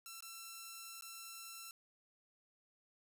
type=tone with dropouts; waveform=5% pulse; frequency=1345 Hz; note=E6; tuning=34 cents sharp; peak=-37 dBFS; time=0.06-1.71 s; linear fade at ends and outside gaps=1 ms; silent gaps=0.206-0.224 / 1.01-1.022 s; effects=none